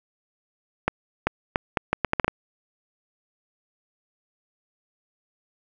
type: accelerating click train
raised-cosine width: 0.5 ms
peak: -5 dBFS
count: 10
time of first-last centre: 0.88-2.28 s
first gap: 390 ms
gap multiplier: 0.74
effects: none